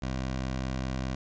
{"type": "tone", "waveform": "15% pulse", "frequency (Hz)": 64.9, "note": "C2", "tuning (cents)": -13, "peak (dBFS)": -24, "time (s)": [0.02, 1.15], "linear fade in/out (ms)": 5, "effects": ["resampled to 16000 Hz"]}